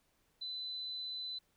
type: tone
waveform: sine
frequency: 4012 Hz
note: B7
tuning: 26 cents sharp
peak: -39 dBFS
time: 0.41-1.39 s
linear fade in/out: 10 ms
effects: pink hiss -75 dBFS RMS until 1.56 s